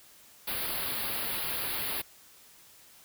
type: band-stop noise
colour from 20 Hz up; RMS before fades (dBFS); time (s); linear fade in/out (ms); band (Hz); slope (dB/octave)
white; -33; 0.47-2.02; 10; 4800 to 10000; 96
effects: white hiss -56 dBFS RMS until 3.04 s